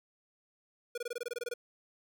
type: tone bursts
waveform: square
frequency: 481.4 Hz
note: B4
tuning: 44 cents flat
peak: -35 dBFS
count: 12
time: 0.95-1.539 s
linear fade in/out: 5 ms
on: 28 ms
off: 23 ms
effects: none